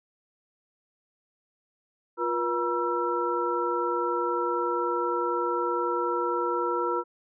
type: tone cluster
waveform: sine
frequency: 350.6 / 481.4 / 959 / 1338 Hz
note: F4 / B4 / A#5 / E6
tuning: +7 / -44 / +49 / +25 cents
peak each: -30 dBFS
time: 2.17-7.04 s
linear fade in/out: 50 ms
effects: none